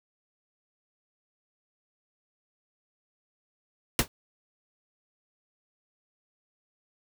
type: noise with exponential decay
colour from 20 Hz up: pink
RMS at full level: -17 dBFS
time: 3.99-4.08 s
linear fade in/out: 1 ms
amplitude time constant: 18 ms
effects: none